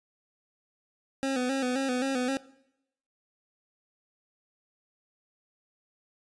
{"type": "tone with vibrato", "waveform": "25% pulse", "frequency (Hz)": 260, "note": "C4", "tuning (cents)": -11, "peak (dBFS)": -23, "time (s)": [1.23, 2.37], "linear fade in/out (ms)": 0, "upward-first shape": "square", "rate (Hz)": 3.8, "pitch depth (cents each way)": 66, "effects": ["noise-tail reverb RT60 0.8 s tail -20 dB re dry", "resampled to 22050 Hz"]}